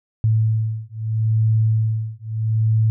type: beating tone pair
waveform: sine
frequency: 110 / 110.77 Hz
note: A2 / A2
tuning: 0 / +12 cents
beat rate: 0.77 Hz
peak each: -19 dBFS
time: 0.24-2.9 s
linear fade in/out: 0 ms
effects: none